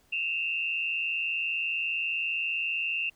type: tone pair together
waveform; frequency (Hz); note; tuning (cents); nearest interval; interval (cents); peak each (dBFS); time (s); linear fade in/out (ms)
sine; 2595 / 2755; E7 / F7; -28 / -24; minor second; 104; -32 / -29; 0.12-3.1; 10
effects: pink hiss -65 dBFS RMS until 3.15 s